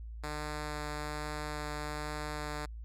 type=tone with vibrato; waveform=5% pulse; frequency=150 Hz; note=D3; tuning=37 cents sharp; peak=-26 dBFS; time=0.23-2.66 s; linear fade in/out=10 ms; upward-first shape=triangle; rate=1.2 Hz; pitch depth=8 cents each way; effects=added 56 Hz sine -41 dBFS peak until 2.84 s + low-pass 11000 Hz 12 dB/octave